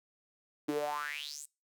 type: tone with high-pass filter sweep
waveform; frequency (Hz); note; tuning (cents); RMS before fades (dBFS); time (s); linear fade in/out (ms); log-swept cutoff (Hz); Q
sawtooth; 146.83; D3; 0; -37; 0.68-1.46; 10; 300 to 9000; 7.6
effects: noise-tail reverb RT60 0.3 s tail -25 dB re dry